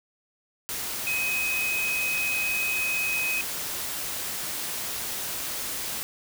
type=tone in noise; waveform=sine; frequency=2525 Hz; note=D#7; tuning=25 cents sharp; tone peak=-25 dBFS; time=1.07-3.41 s; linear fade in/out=0 ms; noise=white; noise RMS=-32 dBFS; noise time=0.69-6.03 s; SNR=+4 dB; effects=none